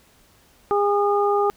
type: harmonic tone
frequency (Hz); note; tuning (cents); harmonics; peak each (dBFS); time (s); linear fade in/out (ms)
407.5; G#4; -33; 1 / 2 / 3; -19 / -22 / -24; 0.71-1.5; 0
effects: pink hiss -56 dBFS RMS until 1.56 s